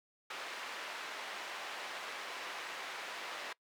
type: band-pass noise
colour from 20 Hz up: white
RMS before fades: -44 dBFS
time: 0.3-3.53 s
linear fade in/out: 5 ms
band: 510 to 2500 Hz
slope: 12 dB/octave
effects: noise-tail reverb RT60 0.1 s tail -22 dB re dry